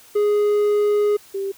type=tone pair in turn; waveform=triangle / sine; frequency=415.3 / 392 Hz; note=G#4 / G4; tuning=0 / 0 cents; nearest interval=minor second; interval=100 cents; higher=first; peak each=-13 / -22 dBFS; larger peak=first; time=0.15-1.17 / 1.34-1.52 s; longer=first; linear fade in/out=10 ms; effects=white hiss -48 dBFS RMS until 1.57 s